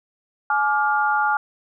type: chord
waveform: sine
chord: D diminished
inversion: second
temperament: just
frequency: 845.8 / 1174.7 / 1409.6 Hz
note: Ab5 / D6 / F6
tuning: +31 / 0 / +16 cents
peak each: -20 / -25 / -21 dBFS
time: 0.5-1.37 s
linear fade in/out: 2 ms
effects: none